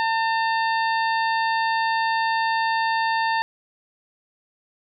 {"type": "harmonic tone", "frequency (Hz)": 900, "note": "A5", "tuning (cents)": 39, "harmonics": [1, 2, 3, 4, 5], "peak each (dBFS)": [-21, -25, -33, -36, -35], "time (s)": [0, 3.42], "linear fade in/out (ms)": 0, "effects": []}